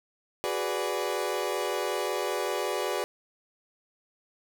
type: chord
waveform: 30% pulse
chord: G# half-diminished seventh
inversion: third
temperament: equal with one note detuned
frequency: 370 / 415.3 / 493.9 / 581.6 Hz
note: F#4 / G#4 / B4 / D5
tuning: 0 / 0 / 0 / -17 cents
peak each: -31 dBFS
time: 0.44-3.04 s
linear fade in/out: 0 ms
effects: none